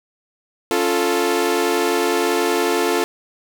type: chord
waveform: sawtooth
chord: Db augmented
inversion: none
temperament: equal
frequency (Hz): 277.2 / 349.2 / 440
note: Db4 / F4 / A4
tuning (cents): 0 / 0 / 0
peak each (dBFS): -21 / -16 / -16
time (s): 0.71-3.04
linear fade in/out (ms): 0
effects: none